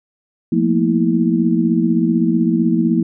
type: tone cluster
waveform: sine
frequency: 175.3 / 222.9 / 238.7 / 325.4 Hz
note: F3 / A3 / A#3 / E4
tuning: +7 / +23 / +41 / -22 cents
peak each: -18 dBFS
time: 0.52-3.03 s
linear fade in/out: 5 ms
effects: none